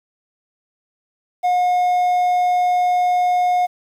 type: tone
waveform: triangle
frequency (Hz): 720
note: F#5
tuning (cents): -47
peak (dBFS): -12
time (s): 1.43-3.67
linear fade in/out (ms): 20
effects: 8-bit